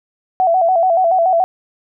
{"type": "tone with vibrato", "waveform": "sine", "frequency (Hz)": 708, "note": "F5", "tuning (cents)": 23, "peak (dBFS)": -10, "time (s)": [0.4, 1.44], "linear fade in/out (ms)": 0, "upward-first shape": "square", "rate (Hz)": 7, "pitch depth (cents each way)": 94, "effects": []}